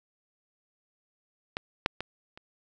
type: clicks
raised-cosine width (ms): 0.3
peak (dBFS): -15 / -7 / -17 / -30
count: 4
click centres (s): 1.569 / 1.861 / 2.006 / 2.375
effects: none